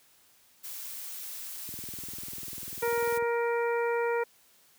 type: noise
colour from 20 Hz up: blue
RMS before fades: -40 dBFS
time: 0.63-3.19 s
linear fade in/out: 20 ms
type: click train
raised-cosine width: 3 ms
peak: -34 dBFS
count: 32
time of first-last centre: 1.69-3.225 s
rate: 20.2 Hz
type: harmonic tone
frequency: 470 Hz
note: A#4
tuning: 14 cents sharp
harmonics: 1 / 2 / 3 / 4 / 5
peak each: -27 / -33 / -37 / -39 / -41 dBFS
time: 2.82-4.24 s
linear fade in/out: 10 ms
effects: white hiss -62 dBFS RMS until 4.78 s + high-pass 60 Hz 12 dB/octave